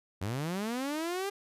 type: linear sweep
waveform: sawtooth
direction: up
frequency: 88.1 to 405.8 Hz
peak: -28 dBFS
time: 0.21-1.3 s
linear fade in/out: 10 ms
effects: resampled to 32000 Hz